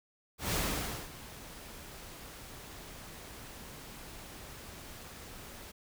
pink noise with ADSR envelope, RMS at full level -31 dBFS, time 0.38-5.72 s, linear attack 140 ms, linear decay 560 ms, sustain -17 dB, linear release 14 ms, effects none

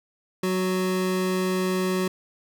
square tone pair together, 185.8 / 370 Hz, F#3 / F#4, +7 / 0 cents, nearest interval octave, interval 1193 cents, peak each -26 dBFS, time 0.43-2.08 s, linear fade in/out 5 ms, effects none

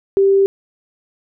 sine tone, 392 Hz, G4, in tune, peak -9 dBFS, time 0.17-0.46 s, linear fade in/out 0 ms, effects none

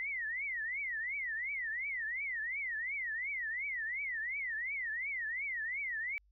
sine tone with vibrato, 1994 Hz, B6, 16 cents sharp, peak -35 dBFS, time 0-6.18 s, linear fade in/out 0 ms, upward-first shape triangle, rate 2.8 Hz, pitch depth 270 cents each way, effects added 50 Hz sine -65 dBFS peak until 6.31 s

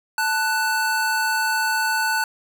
square tone pair together, 883 / 1485 Hz, A5 / F#6, +6 / +6 cents, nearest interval major sixth, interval 900 cents, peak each -24 / -22 dBFS, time 0.18-2.24 s, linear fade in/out 2 ms, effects none

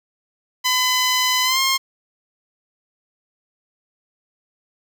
10% pulse tone with pitch glide, 1010 to 1067.6 Hz, B5 to C6, +39 to +35 cents, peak -8 dBFS, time 0.64-1.78 s, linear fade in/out 20 ms, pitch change +96 cents, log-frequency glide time 1.44-1.6 s, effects none

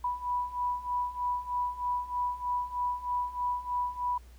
sine beating tone pair, 982 / 985.2 Hz, B5 / B5, -10 / -5 cents, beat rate 3.2 Hz, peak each -34 / -31 dBFS, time 0.04-4.18 s, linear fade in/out 5 ms, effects added 60 Hz sine -49 dBFS peak until 4.38 s + pink hiss -62 dBFS RMS until 4.38 s

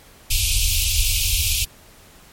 pink band-stop noise, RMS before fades -19 dBFS, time 0.3-1.65 s, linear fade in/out 10 ms, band 100 to 2400 Hz, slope 96 dB/octave, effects pink hiss -48 dBFS RMS until 2.32 s + MP3 64 kbps

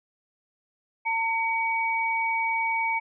sine tone pair together, 905 / 2261 Hz, A5 / C#7, +48 / +34 cents, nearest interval octave + major third, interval 1586 cents, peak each -26 dBFS, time 1.05-3 s, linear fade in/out 20 ms, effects none

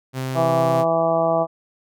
sawtooth tone, 130.81 Hz, C3, in tune, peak -20 dBFS, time 0.13-0.85 s, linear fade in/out 50 ms
harmonic tone, 164.81 Hz, E3, in tune, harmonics 1 / 2 / 3 / 4 / 5 / 6 / 7, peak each -28 / -28 / -26 / -18 / -25 / -30 / -27 dBFS, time 0.34-1.47 s, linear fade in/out 50 ms
effects none

